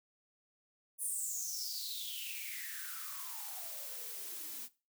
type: noise with high-pass filter sweep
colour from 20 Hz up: blue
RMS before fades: -42 dBFS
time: 0.98-4.69 s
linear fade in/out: 50 ms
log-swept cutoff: 10000 to 240 Hz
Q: 9.8
effects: noise-tail reverb RT60 0.3 s tail -18 dB re dry